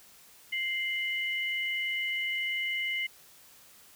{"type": "tone pair together", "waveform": "sine", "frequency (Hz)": [2093, 2957], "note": ["C7", "F#7"], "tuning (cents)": [0, -2], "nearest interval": "tritone", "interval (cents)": 598, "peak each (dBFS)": [-30, -35], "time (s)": [0.52, 3.07], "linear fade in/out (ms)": 10, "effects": ["white hiss -56 dBFS RMS until 3.95 s"]}